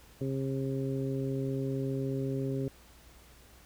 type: harmonic tone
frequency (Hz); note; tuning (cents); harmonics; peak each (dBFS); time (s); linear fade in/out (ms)
134.5; C3; +48; 1 / 2 / 3 / 4; -33 / -35 / -36 / -43; 0.21-2.68; 2
effects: added 60 Hz sine -58 dBFS peak until 3.65 s + pink hiss -58 dBFS RMS until 3.65 s